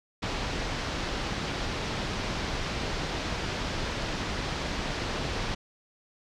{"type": "low-pass noise", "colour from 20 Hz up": "pink", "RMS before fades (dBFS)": -32, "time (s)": [0.22, 5.55], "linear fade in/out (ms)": 10, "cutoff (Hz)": 5500, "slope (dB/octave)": 24, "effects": []}